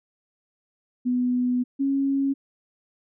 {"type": "tone pair in turn", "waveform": "sine", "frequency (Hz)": [248.2, 274.6], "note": ["B3", "C#4"], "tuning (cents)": [9, -16], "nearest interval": "major second", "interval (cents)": 175, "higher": "second", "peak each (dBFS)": -20, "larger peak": "neither", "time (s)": [[1.05, 1.64], [1.79, 2.34]], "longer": "first", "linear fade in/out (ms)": 20, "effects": []}